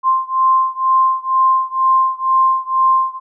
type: beating tone pair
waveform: sine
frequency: 1049 / 1051.1 Hz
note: C6 / C6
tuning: +4 / +8 cents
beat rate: 2.1 Hz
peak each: -14 / -15 dBFS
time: 0.03-3.2 s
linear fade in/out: 50 ms
effects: none